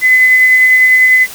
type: tone with tremolo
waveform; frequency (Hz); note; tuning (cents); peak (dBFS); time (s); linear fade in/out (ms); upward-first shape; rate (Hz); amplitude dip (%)
sine; 2025; B6; +43; -3; 0.01-1.27; 50; sine; 10; 25
effects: white hiss -29 dBFS RMS until 1.34 s